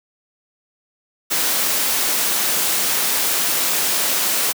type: noise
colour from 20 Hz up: white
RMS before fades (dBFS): -19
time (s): 1.3-4.53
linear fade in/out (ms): 20
effects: high-pass 200 Hz 12 dB/octave